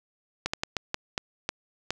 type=slowing click train; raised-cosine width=0.2 ms; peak=-10 dBFS; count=8; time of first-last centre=0.46-1.906 s; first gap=75 ms; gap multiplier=1.33; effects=none